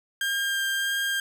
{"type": "tone with vibrato", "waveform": "30% pulse", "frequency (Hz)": 1600, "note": "G6", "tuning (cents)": 35, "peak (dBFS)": -22, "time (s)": [0.21, 1.2], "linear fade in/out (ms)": 2, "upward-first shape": "sine", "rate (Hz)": 1.6, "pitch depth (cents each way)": 10, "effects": []}